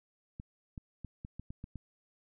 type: clicks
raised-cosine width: 5 ms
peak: -30 dBFS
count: 8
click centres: 0.399 / 0.778 / 1.047 / 1.249 / 1.396 / 1.505 / 1.641 / 1.757 s
effects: none